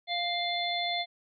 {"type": "harmonic tone", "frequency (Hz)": 698.5, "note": "F5", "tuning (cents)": 0, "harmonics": [1, 3, 5, 6], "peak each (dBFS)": [-32, -35, -33, -37], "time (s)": [0.07, 1.06], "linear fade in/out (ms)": 50, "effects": []}